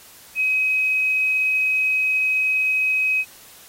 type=tone; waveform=sine; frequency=2535 Hz; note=D#7; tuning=32 cents sharp; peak=-17 dBFS; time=0.35-3.25 s; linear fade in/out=50 ms; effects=white hiss -46 dBFS RMS until 3.68 s + AAC 48 kbps